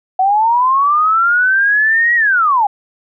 sine linear two-way sweep, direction up then down, 740 to 1923 to 783 Hz, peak -9 dBFS, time 0.19-2.67 s, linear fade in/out 5 ms, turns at 2.15 s, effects none

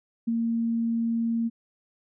sine tone with ADSR envelope, 230.2 Hz, A#3, 22 cents flat, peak -21 dBFS, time 0.27-1.5 s, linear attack 13 ms, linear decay 16 ms, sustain -2 dB, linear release 31 ms, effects none

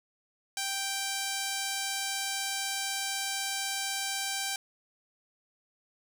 5% pulse tone, 784 Hz, G5, in tune, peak -19 dBFS, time 0.57-4.56 s, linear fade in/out 2 ms, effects none

